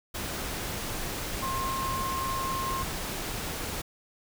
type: tone in noise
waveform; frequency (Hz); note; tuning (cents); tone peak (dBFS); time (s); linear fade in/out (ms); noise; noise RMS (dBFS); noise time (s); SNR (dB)
sine; 1064; C6; +29; -30; 1.42-2.83; 10; pink; -34; 0.14-3.82; +1
effects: none